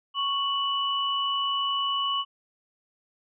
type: tone pair together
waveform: sine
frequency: 1108.7 / 2960 Hz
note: C#6 / F#7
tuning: 0 / 0 cents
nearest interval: octave + perfect fourth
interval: 1700 cents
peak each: -27 dBFS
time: 0.14-2.25 s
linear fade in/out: 50 ms
effects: none